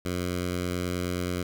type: tone with notch filter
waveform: 10% pulse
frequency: 89.4 Hz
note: F2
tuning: 41 cents sharp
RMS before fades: -30 dBFS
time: 0.05-1.43 s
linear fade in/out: 5 ms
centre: 820 Hz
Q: 1.6
effects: 10-bit